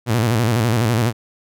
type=tone with vibrato; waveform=sawtooth; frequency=114.8 Hz; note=A#2; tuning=26 cents flat; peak=-11 dBFS; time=0.06-1.13 s; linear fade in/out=50 ms; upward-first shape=square; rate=12 Hz; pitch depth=100 cents each way; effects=none